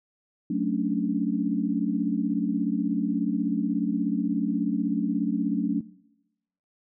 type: chord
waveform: sine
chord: D major seventh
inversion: first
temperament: equal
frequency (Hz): 185 / 220 / 277.2 / 293.7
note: F#3 / A3 / C#4 / D4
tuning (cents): 0 / 0 / 0 / 0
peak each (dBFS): -29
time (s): 0.5-5.81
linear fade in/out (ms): 5
effects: noise-tail reverb RT60 0.9 s tail -20 dB re dry